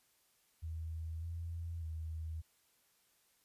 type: tone with pitch steps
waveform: sine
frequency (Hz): 80.8 / 83.9 / 80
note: E2 / E2 / D#2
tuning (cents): -34 / +31 / +49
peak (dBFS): -39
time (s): 0.62-2.42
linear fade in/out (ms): 20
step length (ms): 600
effects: white hiss -73 dBFS RMS until 3.44 s + resampled to 32000 Hz